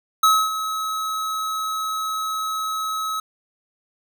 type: tone with ADSR envelope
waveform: square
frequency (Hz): 1284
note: E6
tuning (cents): -46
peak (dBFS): -12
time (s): 0.23-3.2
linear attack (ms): 6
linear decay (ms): 260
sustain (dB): -12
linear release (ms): 4
effects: none